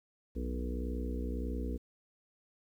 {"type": "harmonic tone with a mistuned harmonic", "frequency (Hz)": 61.7, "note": "B1", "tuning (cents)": -1, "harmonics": [1, 3, 4, 5, 6, 7, 8], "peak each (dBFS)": [-35, -45, -41, -45, -50, -46, -47], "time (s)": [0.35, 1.78], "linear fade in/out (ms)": 20, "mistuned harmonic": 8, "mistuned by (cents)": -41, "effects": ["11-bit"]}